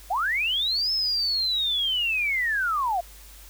sine linear two-way sweep, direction up then down, 663 to 5274 to 663 Hz, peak -22 dBFS, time 0.1-3.01 s, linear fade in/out 10 ms, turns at 0.92 s, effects added 50 Hz sine -46 dBFS peak until 3.49 s + white hiss -49 dBFS RMS until 3.49 s

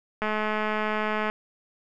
click train, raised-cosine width 0.5 ms, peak -13 dBFS, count 232, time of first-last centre 0.22-1.299 s, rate 214 Hz, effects none

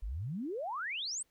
sine exponential sweep, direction up, 42.73 to 8870 Hz, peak -35 dBFS, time 0.02-1.23 s, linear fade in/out 10 ms, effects pink hiss -75 dBFS RMS until 1.3 s

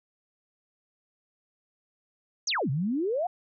sine exponential two-way sweep, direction down then up, 6880 to 125.1 to 751 Hz, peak -25 dBFS, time 2.47-3.27 s, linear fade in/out 5 ms, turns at 2.7 s, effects none

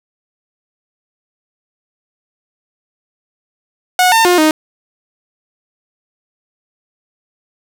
sawtooth tone with pitch steps, 731 / 903 / 356.2 / 310.7 Hz, F#5 / A5 / F4 / D#4, -21 / +45 / +34 / -2 cents, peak -4 dBFS, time 3.99-4.51 s, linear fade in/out 2 ms, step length 130 ms, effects none

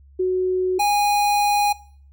sine / square tone pair in turn, 369.6 / 822.1 Hz, F#4 / G#5, -2 / -18 cents, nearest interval octave + major second, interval 1384 cents, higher second, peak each -17 dBFS, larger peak neither, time 0.19-0.79 / 0.79-1.73 s, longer second, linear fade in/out 10 ms, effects noise-tail reverb RT60 0.5 s tail -21 dB re dry + added 69 Hz sine -46 dBFS peak until 2.12 s

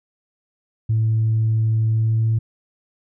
sine tone with pitch glide, 110.9 to 112.06 Hz, A2 to A2, +14 to +32 cents, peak -14 dBFS, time 0.89-2.39 s, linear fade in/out 10 ms, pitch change +18 cents, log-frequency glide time 1.9-2.24 s, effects tanh soft clip ceiling -12 dBFS

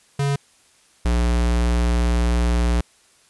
square tone pair in turn, 140.6 / 59.26 Hz, C#3 / A#1, +25 / +29 cents, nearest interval octave + minor third, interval 1496 cents, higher first, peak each -19 / -17 dBFS, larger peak second, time 0.19-0.36 / 1.05-2.81 s, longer second, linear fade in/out 5 ms, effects white hiss -56 dBFS RMS until 3.29 s + resampled to 24000 Hz

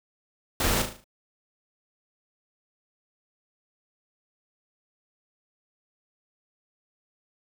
pink noise with echo, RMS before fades -25 dBFS, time 0.6-0.82 s, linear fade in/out 2 ms, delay 37 ms, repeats 6, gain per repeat -6 dB, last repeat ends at 1.042 s, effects none

